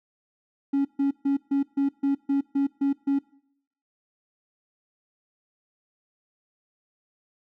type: tone bursts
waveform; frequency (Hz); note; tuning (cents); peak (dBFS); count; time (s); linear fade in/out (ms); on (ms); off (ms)
triangle; 277.9; C#4; +4; -17; 10; 0.73-3.19; 10; 120; 140
effects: noise-tail reverb RT60 0.7 s tail -24 dB re dry + tanh soft clip ceiling -15 dBFS